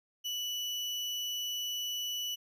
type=tone; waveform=35% pulse; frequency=2960 Hz; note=F#7; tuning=in tune; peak=-32 dBFS; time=0.24-2.36 s; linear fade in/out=20 ms; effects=resampled to 32000 Hz